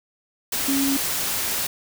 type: tone in noise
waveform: sine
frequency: 274.2 Hz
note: C#4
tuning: 19 cents flat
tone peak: -20 dBFS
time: 0.68-0.97 s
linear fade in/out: 5 ms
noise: white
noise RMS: -25 dBFS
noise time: 0.52-1.67 s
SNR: +2 dB
effects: none